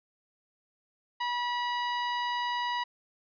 sawtooth tone, 970 Hz, B5, 31 cents flat, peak -25 dBFS, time 1.2-2.84 s, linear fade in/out 10 ms, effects resampled to 11025 Hz

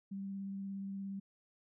sine tone with vibrato, 196 Hz, G3, in tune, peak -39 dBFS, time 0.11-1.2 s, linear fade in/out 10 ms, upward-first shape sine, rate 17 Hz, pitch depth 11 cents each way, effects none

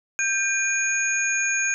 sine tone cluster, 1576 / 2439 / 6620 Hz, G6 / D#7 / G#8, +9 / -35 / -6 cents, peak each -25 dBFS, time 0.19-1.74 s, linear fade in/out 0 ms, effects none

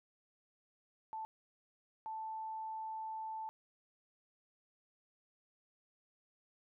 sine tone bursts at uneven times, 880 Hz, A5, in tune, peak -40 dBFS, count 2, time 1.13-1.25 / 2.06-3.49 s, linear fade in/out 0 ms, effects none

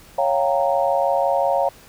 sine chord, G half-diminished seventh, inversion second, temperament equal with one note detuned, 554.4 / 698.5 / 784 / 928 Hz, Db5 / F5 / G5 / Bb5, 0 / 0 / 0 / -8 cents, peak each -20 / -21 / -24 / -24 dBFS, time 0.18-1.69 s, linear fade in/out 5 ms, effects pink hiss -47 dBFS RMS until 1.88 s

